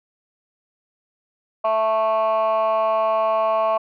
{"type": "chord", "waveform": "sine", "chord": "A major", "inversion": "second", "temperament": "just", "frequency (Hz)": [660, 880, 1100], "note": ["E5", "A5", "C#6"], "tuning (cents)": [2, 0, -14], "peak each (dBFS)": [-17, -23, -20], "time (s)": [1.64, 3.78], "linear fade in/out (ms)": 10, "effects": ["tanh soft clip ceiling -13 dBFS"]}